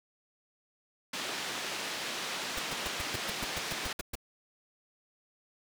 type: band-pass noise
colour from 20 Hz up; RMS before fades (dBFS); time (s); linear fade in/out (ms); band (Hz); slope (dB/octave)
white; -37; 1.13-3.93; 5; 190 to 4300; 12
type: noise bursts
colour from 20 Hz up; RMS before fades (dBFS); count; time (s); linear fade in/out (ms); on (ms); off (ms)
pink; -35; 12; 2.57-4.154; 5; 22; 120
effects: none